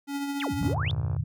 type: tone with tremolo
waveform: square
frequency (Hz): 281.5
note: C#4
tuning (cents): +27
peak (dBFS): -28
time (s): 0.07-0.75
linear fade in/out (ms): 50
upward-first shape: triangle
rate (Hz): 14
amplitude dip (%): 40
type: exponential two-way sweep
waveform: sine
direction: down then up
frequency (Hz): 3729 to 76.7 to 3729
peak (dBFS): -30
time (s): 0.4-0.91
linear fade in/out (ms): 0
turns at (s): 0.54
type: chord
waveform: sine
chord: E half-diminished seventh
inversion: none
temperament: equal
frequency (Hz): 82.41 / 98 / 116.54 / 146.83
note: E2 / G2 / Bb2 / D3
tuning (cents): 0 / 0 / 0 / 0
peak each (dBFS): -31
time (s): 0.61-1.24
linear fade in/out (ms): 5
type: click train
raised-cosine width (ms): 1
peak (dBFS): -28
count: 33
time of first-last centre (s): 0.63-1.165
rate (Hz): 59.8
effects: none